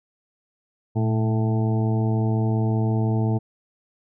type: harmonic tone with a mistuned harmonic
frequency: 110 Hz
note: A2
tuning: in tune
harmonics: 1 / 2 / 3 / 4 / 6 / 7 / 8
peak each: -20 / -26 / -30 / -32 / -36 / -37 / -38 dBFS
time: 0.95-3.39 s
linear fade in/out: 20 ms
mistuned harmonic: 1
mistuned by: +68 cents
effects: none